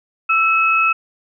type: tone pair together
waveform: sine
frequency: 1327.3 / 2576 Hz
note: E6 / E7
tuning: +12 / -41 cents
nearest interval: major seventh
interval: 1147 cents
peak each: -15 dBFS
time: 0.29-0.93 s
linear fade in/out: 10 ms
effects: none